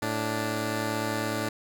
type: tone pair together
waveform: 10% pulse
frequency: 110 / 292.9 Hz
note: A2 / D4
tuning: 0 / -5 cents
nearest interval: octave + perfect fourth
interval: 1695 cents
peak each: -22 dBFS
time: 0.02-1.49 s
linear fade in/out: 5 ms
effects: none